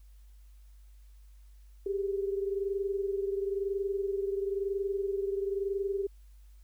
sine tone pair together, 392 / 413 Hz, G4 / G#4, 0 / -10 cents, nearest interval minor second, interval 90 cents, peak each -30 / -36 dBFS, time 1.86-6.07 s, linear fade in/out 5 ms, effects added 50 Hz sine -51 dBFS peak until 6.63 s + white hiss -71 dBFS RMS until 6.63 s

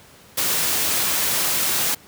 white noise, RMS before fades -21 dBFS, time 0.37-1.95 s, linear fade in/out 10 ms, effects pink hiss -48 dBFS RMS until 2.07 s + high-pass 80 Hz 12 dB/octave

